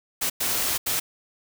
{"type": "noise bursts at uneven times", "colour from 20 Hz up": "white", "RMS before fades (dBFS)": -25, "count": 3, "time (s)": [[0.21, 0.3], [0.4, 0.78], [0.86, 1]], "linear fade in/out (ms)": 10, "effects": []}